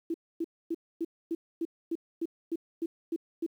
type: tone bursts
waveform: sine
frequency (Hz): 331.9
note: E4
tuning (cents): +12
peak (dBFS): -28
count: 12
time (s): 0.1-3.464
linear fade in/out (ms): 5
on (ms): 42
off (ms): 260
effects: 10-bit